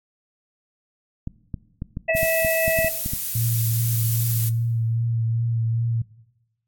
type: clicks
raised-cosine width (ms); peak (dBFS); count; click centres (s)
5; -16; 12; 1.274 / 1.542 / 1.821 / 1.971 / 2.151 / 2.231 / 2.448 / 2.68 / 2.789 / 2.846 / 3.061 / 3.135
type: harmonic tone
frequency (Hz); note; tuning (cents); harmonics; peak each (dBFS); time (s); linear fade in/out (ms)
651; E5; -22; 1 / 3 / 4; -21 / -26 / -27; 2.08-2.89; 10
type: noise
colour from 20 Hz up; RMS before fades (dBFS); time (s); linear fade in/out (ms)
violet; -26; 2.15-4.5; 20
type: tone with vibrato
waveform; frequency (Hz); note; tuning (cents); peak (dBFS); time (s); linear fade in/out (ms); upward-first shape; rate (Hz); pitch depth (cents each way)
sine; 115.1; A#2; -22; -20; 3.35-6.02; 5; triangle; 2.5; 28
effects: noise-tail reverb RT60 1.0 s tail -19 dB re dry + AAC 64 kbps